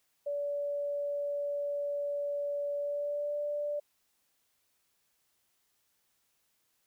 sine tone with pitch glide, 575 to 586.4 Hz, D5 to D5, -37 to -3 cents, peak -31 dBFS, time 0.26-3.8 s, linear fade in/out 10 ms, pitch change +34 cents, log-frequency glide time 2.76-3.36 s, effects white hiss -75 dBFS RMS until 6.86 s

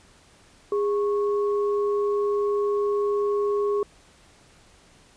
sine tone pair together, 410.1 / 1099.9 Hz, G#4 / C#6, -22 / -14 cents, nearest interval octave + perfect fourth, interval 1708 cents, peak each -21 / -32 dBFS, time 0.72-3.83 s, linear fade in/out 2 ms, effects pink hiss -55 dBFS RMS until 5.16 s + resampled to 22050 Hz

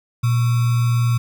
sine tone with sample-and-hold, 118.9 Hz, A#2, 35 cents sharp, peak -14 dBFS, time 0.23-1.18 s, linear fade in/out 10 ms, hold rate 1225 Hz, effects none

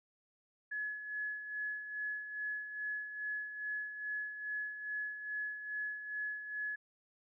sine tone with tremolo, 1699 Hz, G#6, 39 cents sharp, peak -35 dBFS, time 0.71-6.76 s, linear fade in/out 10 ms, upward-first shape sine, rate 2.4 Hz, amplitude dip 60%, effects none

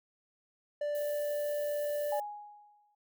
triangle tone, 587.3 Hz, D5, in tune, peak -29 dBFS, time 0.81-2.2 s, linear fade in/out 5 ms
violet noise, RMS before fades -47 dBFS, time 0.95-2.2 s, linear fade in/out 0 ms
sine tone with exponential decay, 830.6 Hz, G#5, in tune, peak -31 dBFS, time 2.12-2.95 s, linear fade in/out 5 ms, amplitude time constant 180 ms
effects none

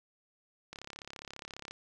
click train, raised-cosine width 0.2 ms, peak -26 dBFS, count 35, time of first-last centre 0.73-1.71 s, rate 34.7 Hz, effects none

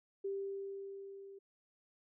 sine tone with level ramp, 393.5 Hz, G4, 7 cents sharp, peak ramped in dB -35 to -50 dBFS, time 0.24-1.39 s, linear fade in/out 10 ms, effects none

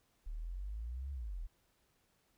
sine exponential two-way sweep, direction up then down, 35.99 to 71 to 35.99 Hz, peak -39 dBFS, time 0.26-1.47 s, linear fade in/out 10 ms, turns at 1.12 s, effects pink hiss -75 dBFS RMS until 2.37 s

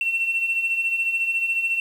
sine beating tone pair, 2696 / 2710 Hz, E7 / E7, +38 / +47 cents, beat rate 14 Hz, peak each -27 / -20 dBFS, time 0.01-1.8 s, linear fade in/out 2 ms, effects tanh soft clip ceiling -16 dBFS + 8-bit

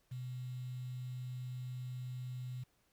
sine tone with quantisation, 126 Hz, B2, 35 cents sharp, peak -40 dBFS, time 0.11-2.64 s, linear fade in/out 10 ms, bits 10, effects pink hiss -75 dBFS RMS until 2.92 s

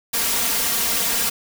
white noise with comb filter, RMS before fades -21 dBFS, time 0.13-1.3 s, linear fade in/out 10 ms, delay 4.3 ms, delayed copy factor +0.95, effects none

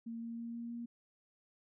sine tone with pitch steps, 230 / 231.5 / 232.9 / 234.4 / 235.9 Hz, A#3 / A#3 / A#3 / A#3 / A#3, -23 / -12 / -1 / +10 / +21 cents, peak -40 dBFS, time 0.06-0.86 s, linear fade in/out 10 ms, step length 160 ms, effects none

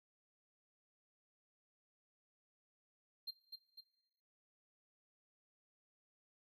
triangle tone with echo, 4186 Hz, C8, in tune, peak -40 dBFS, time 3.27-3.31 s, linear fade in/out 10 ms, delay 250 ms, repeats 2, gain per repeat -5 dB, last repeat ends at 3.81 s, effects noise-tail reverb RT60 1.0 s tail -17 dB re dry

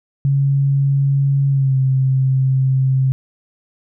sine tone with pitch glide, 138.59 to 132.33 Hz, C#3 to C3, 0 to +20 cents, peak -12 dBFS, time 0.25-3.12 s, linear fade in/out 0 ms, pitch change -80 cents, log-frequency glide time 1.49-1.77 s, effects none

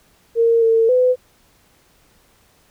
sine tone with pitch steps, 461.1 / 452.4 / 504 Hz, A#4 / A4 / B4, -19 / +48 / +35 cents, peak -11 dBFS, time 0.35-1.16 s, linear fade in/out 50 ms, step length 270 ms, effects pink hiss -56 dBFS RMS until 2.7 s

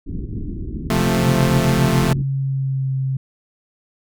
pink low-pass noise, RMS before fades -27 dBFS, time 0.06-2.23 s, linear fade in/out 20 ms, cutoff 350 Hz, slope 48 dB/octave
sawtooth chord, F major, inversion second, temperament equal with one note detuned, 131.19 / 174.61 / 220 Hz, C3 / F3 / A3, +5 / 0 / 0 cents, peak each -16 dBFS, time 0.9-2.13 s, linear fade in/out 2 ms
sine tone with pitch glide, 138.59 to 133.17 Hz, C#3 to C3, 0 to +31 cents, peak -18 dBFS, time 1.26-3.17 s, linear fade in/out 5 ms, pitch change -69 cents, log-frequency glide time 1.82-2.94 s
effects none

